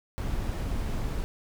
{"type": "noise", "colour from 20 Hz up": "brown", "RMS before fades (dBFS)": -30, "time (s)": [0.18, 1.24], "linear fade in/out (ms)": 0, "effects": []}